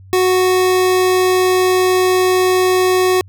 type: tone pair together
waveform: square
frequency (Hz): 368.9 / 738.3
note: F#4 / F#5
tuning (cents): -5 / -4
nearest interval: octave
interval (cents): 1201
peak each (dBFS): -12 / -22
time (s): 0.13-3.21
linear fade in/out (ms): 0
effects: added 95 Hz sine -37 dBFS peak until 3.28 s